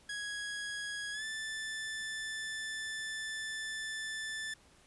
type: tone with pitch glide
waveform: sawtooth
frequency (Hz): 1661.2 to 1760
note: G#6 to A6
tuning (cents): 0 to 0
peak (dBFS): -34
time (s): 0.09-4.54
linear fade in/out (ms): 5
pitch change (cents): +100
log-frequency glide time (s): 1.12-1.24
effects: pink hiss -63 dBFS RMS until 4.86 s + resampled to 24000 Hz